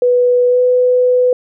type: tone with pitch glide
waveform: sine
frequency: 492.5 to 499.1 Hz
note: B4 to B4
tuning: -5 to +18 cents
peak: -8 dBFS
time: 0.02-1.33 s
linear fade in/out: 2 ms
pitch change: +23 cents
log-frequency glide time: 0.48-0.6 s
effects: none